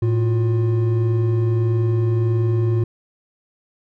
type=tone pair together; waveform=triangle; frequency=111.24 / 355.3 Hz; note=A2 / F4; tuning=+19 / +30 cents; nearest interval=octave + minor sixth; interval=2011 cents; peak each=-14 / -22 dBFS; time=0.02-2.84 s; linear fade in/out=5 ms; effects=none